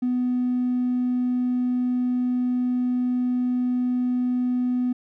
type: tone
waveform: triangle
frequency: 248.8 Hz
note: B3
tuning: 13 cents sharp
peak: -17 dBFS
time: 0.02-4.93 s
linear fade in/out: 10 ms
effects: tanh soft clip ceiling -17 dBFS